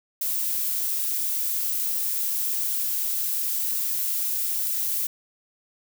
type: noise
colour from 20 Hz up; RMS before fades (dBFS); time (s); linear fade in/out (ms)
violet; -26; 0.21-5.07; 5
effects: none